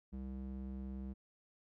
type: tone with band-pass filter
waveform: square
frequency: 65.5 Hz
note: C2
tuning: 2 cents sharp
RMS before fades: -44 dBFS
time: 0.12-1.14 s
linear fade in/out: 20 ms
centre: 160 Hz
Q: 1.7
effects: none